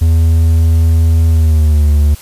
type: tone with pitch glide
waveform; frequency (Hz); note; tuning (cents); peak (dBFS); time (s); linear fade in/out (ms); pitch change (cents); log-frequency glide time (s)
triangle; 81.6 to 73.54; E2 to D2; -17 to +3; -4; 0.01-2.15; 10; -180; 1.29-1.91
effects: white hiss -36 dBFS RMS until 2.21 s + resampled to 32000 Hz